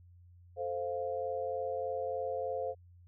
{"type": "chord", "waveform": "sine", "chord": "F major", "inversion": "first", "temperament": "equal", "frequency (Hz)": [440, 523.3, 698.5], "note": ["A4", "C5", "F5"], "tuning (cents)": [0, 0, 0], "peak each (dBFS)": [-40, -35, -39], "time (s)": [0.56, 2.75], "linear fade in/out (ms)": 50, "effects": ["added 88 Hz sine -55 dBFS peak until 3.07 s"]}